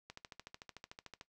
click train, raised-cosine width 0.2 ms, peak -30 dBFS, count 16, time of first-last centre 0.1-1.211 s, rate 13.5 Hz, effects noise-tail reverb RT60 0.1 s tail -17 dB re dry

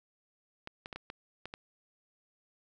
clicks, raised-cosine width 0.3 ms, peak -25 dBFS, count 7, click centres 0.674 / 0.859 / 0.928 / 0.96 / 1.101 / 1.456 / 1.539 s, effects none

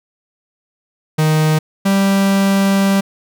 45% pulse tone pair in turn, 155.56 / 195.99 Hz, D#3 / G3, 0 / 0 cents, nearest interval major third, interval 400 cents, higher second, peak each -11 dBFS, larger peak neither, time 1.18-1.59 / 1.85-3.01 s, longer second, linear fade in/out 10 ms, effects none

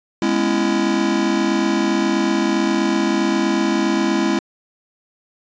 square chord, C# minor seventh, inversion second, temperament just, 207.9 / 249.5 / 277.2 / 332.6 Hz, G#3 / B3 / C#4 / E4, +2 / +18 / 0 / +16 cents, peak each -22 / -25 / -24 / -20 dBFS, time 0.22-4.39 s, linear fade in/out 2 ms, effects resampled to 16000 Hz

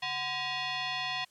sine tone with frequency modulation, 740 Hz, F#5, in tune, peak -31 dBFS, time 0.02-1.25 s, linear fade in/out 10 ms, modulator 883 Hz, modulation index 4, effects white hiss -65 dBFS RMS until 1.3 s + low-pass 11000 Hz 12 dB/octave

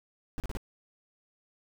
brown noise bursts, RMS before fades -33 dBFS, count 4, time 0.38-0.571 s, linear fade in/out 0 ms, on 20 ms, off 37 ms, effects none

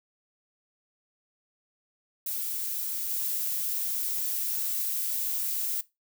violet noise with level steps, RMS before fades -32 / -30 dBFS, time 2.26-5.81 s, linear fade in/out 5 ms, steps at 3.09 s, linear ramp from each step 10 ms, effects noise-tail reverb RT60 0.2 s tail -18 dB re dry

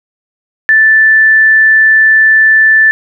sine tone, 1760 Hz, A6, in tune, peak -3 dBFS, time 0.69-2.91 s, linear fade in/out 0 ms, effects none

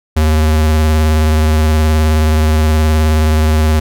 square tone with vibrato, 77.78 Hz, D#2, in tune, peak -9 dBFS, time 0.16-3.8 s, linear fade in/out 10 ms, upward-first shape triangle, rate 19 Hz, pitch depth 37 cents each way, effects none

